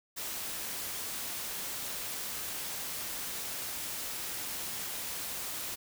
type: noise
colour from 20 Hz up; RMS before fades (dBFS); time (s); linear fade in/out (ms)
white; -38; 0.16-5.76; 20
effects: none